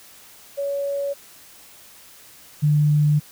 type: tone pair in turn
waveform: sine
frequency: 562 / 148.85 Hz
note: C#5 / D3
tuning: +24 / +24 cents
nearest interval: octave + major seventh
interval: 2300 cents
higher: first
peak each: -22 / -14 dBFS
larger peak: second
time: 0.57-1.14 / 2.62-3.2 s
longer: second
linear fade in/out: 20 ms
effects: white hiss -47 dBFS RMS until 3.31 s